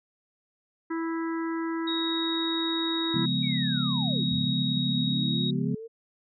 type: harmonic tone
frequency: 328.8 Hz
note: E4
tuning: 4 cents flat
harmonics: 1 / 3 / 4 / 5 / 6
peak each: -28 / -38 / -40 / -42 / -44 dBFS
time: 0.9-3.26 s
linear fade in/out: 10 ms
type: tone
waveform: sine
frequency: 3784 Hz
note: A#7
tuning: 25 cents sharp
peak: -29 dBFS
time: 1.87-5.51 s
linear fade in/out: 10 ms
type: chord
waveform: sine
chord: C# dominant seventh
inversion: none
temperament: equal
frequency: 138.59 / 174.61 / 207.7 / 246.9 Hz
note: C#3 / E#3 / G#3 / B3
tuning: 0 / 0 / 0 / 0 cents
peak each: -30 / -30 / -32 / -30 dBFS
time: 3.14-5.75 s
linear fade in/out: 5 ms
type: linear two-way sweep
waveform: sine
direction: down then up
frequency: 2349 to 83.2 to 462.3 Hz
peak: -37 dBFS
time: 3.42-5.88 s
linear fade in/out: 20 ms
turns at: 4.32 s
effects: none